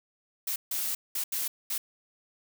blue noise bursts at uneven times, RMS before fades -31 dBFS, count 5, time 0.47-0.56 / 0.71-0.95 / 1.15-1.24 / 1.32-1.48 / 1.7-1.78 s, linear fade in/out 5 ms, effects none

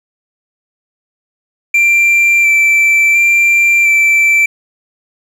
triangle tone with vibrato, 2349 Hz, D7, in tune, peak -5 dBFS, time 1.74-4.46 s, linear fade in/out 5 ms, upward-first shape square, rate 0.71 Hz, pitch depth 12 cents each way, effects 7-bit

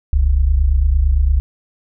sine tone pair together, 40.46 / 69.3 Hz, E1 / C#2, -32 / 0 cents, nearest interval major sixth, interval 932 cents, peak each -15 / -12 dBFS, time 0.13-1.4 s, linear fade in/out 0 ms, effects none

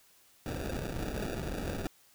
pink noise with sample-and-hold, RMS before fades -36 dBFS, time 0.46-1.87 s, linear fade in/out 0 ms, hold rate 1050 Hz, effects white hiss -63 dBFS RMS until 2.14 s

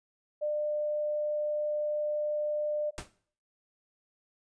sine tone, 599 Hz, D5, 34 cents sharp, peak -28 dBFS, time 0.41-2.91 s, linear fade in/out 20 ms
pink noise with exponential decay, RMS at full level -34 dBFS, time 2.98-3.11 s, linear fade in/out 0 ms, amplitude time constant 28 ms
effects noise-tail reverb RT60 0.5 s tail -17 dB re dry + resampled to 22050 Hz

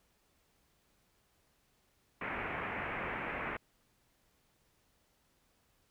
white low-pass noise, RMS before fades -39 dBFS, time 2.21-3.57 s, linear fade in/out 5 ms, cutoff 2400 Hz, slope 48 dB/octave, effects pink hiss -73 dBFS RMS until 5.9 s

